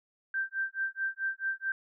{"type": "tone with tremolo", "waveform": "sine", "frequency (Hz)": 1568, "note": "G6", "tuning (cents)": 0, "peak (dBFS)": -27, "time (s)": [0.34, 1.72], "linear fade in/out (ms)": 2, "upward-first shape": "sine", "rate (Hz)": 4.6, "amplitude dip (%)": 100, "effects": []}